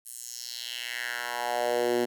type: tone with high-pass filter sweep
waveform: 10% pulse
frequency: 120.9 Hz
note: B2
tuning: 36 cents flat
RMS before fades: -31 dBFS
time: 0.05-2.06 s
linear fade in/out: 20 ms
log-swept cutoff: 10000 to 290 Hz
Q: 2.6
effects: none